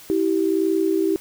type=tone pair together; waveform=sine; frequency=325.4 / 387 Hz; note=E4 / G4; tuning=-22 / -22 cents; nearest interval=minor third; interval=300 cents; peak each=-20 dBFS; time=0.1-1.16 s; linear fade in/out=0 ms; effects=white hiss -44 dBFS RMS until 1.2 s